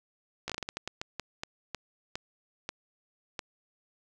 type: slowing click train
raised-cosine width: 0.2 ms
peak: -17 dBFS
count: 16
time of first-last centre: 0.48-3.392 s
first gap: 16 ms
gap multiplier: 1.31
effects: none